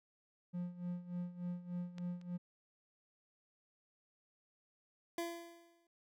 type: tone with tremolo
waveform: triangle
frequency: 176.8 Hz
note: F3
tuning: 22 cents sharp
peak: -35 dBFS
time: 0.53-2.38 s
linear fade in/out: 20 ms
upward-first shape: sine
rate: 3.4 Hz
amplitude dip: 80%
type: clicks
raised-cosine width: 0.2 ms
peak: -35 / -44 dBFS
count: 2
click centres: 1.983 / 2.214 s
type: tone with exponential decay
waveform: 25% pulse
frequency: 339.5 Hz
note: F4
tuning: 49 cents flat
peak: -32 dBFS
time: 5.18-5.87 s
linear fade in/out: 2 ms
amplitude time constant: 150 ms
effects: none